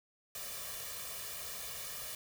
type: noise with comb filter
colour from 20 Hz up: white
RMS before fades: -43 dBFS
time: 0.35-2.15 s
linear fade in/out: 2 ms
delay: 1.7 ms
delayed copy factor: +0.75
effects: none